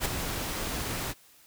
pink noise with ADSR envelope, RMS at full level -25 dBFS, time 0-1.14 s, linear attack 54 ms, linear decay 6 ms, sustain -8 dB, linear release 37 ms, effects white hiss -58 dBFS RMS until 1.46 s

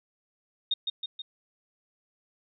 sine tone with echo, 3696 Hz, A#7, 16 cents flat, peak -23 dBFS, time 0.71-0.74 s, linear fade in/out 5 ms, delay 160 ms, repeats 3, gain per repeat -4 dB, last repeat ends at 1.22 s, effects none

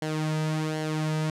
sawtooth tone with flanger, 155.56 Hz, D#3, in tune, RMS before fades -28 dBFS, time 0.02-1.3 s, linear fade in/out 2 ms, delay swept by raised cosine 0.8 to 2.8 ms, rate 1.3 Hz, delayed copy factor -0.6, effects low-pass 9000 Hz 12 dB/octave

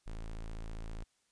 square tone, 27.5 Hz, A0, in tune, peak -40 dBFS, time 0.06-1.04 s, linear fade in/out 10 ms, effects white hiss -75 dBFS RMS until 1.31 s + resampled to 22050 Hz

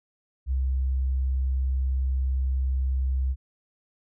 sine tone, 65.5 Hz, C2, 2 cents sharp, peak -22 dBFS, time 0.46-3.36 s, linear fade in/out 50 ms, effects none

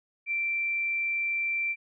sine tone, 2349 Hz, D7, in tune, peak -26 dBFS, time 0.26-1.76 s, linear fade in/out 50 ms, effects none

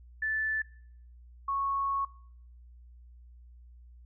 sine tone pair in turn, 1752 / 1103.7 Hz, A6 / C#6, -8 / -8 cents, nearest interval minor sixth, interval 800 cents, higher first, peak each -28 dBFS, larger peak neither, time 0.22-0.62 / 1.48-2.05 s, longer second, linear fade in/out 5 ms, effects noise-tail reverb RT60 0.6 s tail -20 dB re dry + added 60 Hz sine -50 dBFS peak until 4.05 s

